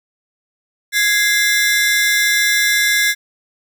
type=ring-modulated tone; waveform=sawtooth; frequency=1876 Hz; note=A#6; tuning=11 cents sharp; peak=-6 dBFS; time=0.92-3.15 s; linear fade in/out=50 ms; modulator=215 Hz; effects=none